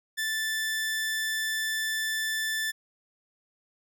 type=tone; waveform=sawtooth; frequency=1760 Hz; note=A6; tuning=in tune; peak=-24 dBFS; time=0.17-2.72 s; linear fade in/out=20 ms; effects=none